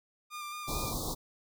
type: tone with vibrato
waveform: sawtooth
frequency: 1200 Hz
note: D6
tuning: 37 cents sharp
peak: -35 dBFS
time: 0.3-0.94 s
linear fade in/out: 50 ms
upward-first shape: square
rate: 4.5 Hz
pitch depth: 18 cents each way
type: band-stop noise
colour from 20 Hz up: pink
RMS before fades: -35 dBFS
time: 0.67-1.15 s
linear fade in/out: 20 ms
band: 1200 to 3600 Hz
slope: 96 dB/octave
effects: none